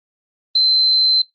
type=tone; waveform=sine; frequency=4087 Hz; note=C8; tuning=41 cents flat; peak=-11 dBFS; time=0.55-1.22 s; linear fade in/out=5 ms; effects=noise-tail reverb RT60 0.2 s tail -24 dB re dry + Opus 24 kbps